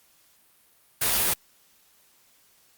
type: noise with comb filter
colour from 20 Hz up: white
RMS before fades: -23 dBFS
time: 1.01-1.34 s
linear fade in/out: 10 ms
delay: 12 ms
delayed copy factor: -0.75
effects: white hiss -61 dBFS RMS until 2.77 s + Opus 48 kbps